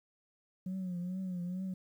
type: tone with vibrato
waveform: sine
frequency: 182.2 Hz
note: F#3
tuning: 26 cents flat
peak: -33 dBFS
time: 0.66-1.74 s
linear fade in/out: 5 ms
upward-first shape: triangle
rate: 2.3 Hz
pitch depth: 84 cents each way
effects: tanh soft clip ceiling -33 dBFS + 11-bit